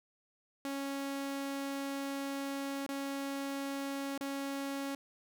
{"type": "tone with dropouts", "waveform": "sawtooth", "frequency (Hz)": 276.4, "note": "C#4", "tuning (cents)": -5, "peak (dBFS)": -32, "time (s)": [0.65, 4.95], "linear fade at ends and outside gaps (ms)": 1, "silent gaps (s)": [[2.864, 2.89], [4.177, 4.209]], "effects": []}